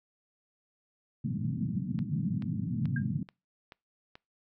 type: band-pass noise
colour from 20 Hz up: pink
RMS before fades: -32 dBFS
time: 1.24-3.23 s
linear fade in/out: 5 ms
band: 110 to 240 Hz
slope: 48 dB/octave
type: click train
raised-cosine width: 0.3 ms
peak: -31 dBFS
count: 6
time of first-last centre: 1.99-4.155 s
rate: 2.31 Hz
type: tone with exponential decay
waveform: sine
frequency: 1611 Hz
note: G6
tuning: 47 cents sharp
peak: -31 dBFS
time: 2.96-3.04 s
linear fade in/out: 5 ms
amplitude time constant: 17 ms
effects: noise-tail reverb RT60 0.3 s tail -26 dB re dry